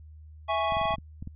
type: chord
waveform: square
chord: C# minor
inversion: first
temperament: equal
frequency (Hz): 659.3 / 830.6 / 1108.7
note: E5 / G#5 / C#6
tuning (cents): 0 / 0 / 0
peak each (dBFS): -30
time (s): 0.48-0.96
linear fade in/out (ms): 20
type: clicks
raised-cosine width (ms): 5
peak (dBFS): -26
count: 9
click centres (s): 0.722 / 0.769 / 0.814 / 0.855 / 0.908 / 0.94 / 0.984 / 1.225 / 1.274
effects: added 77 Hz sine -45 dBFS peak until 1.35 s + resampled to 8000 Hz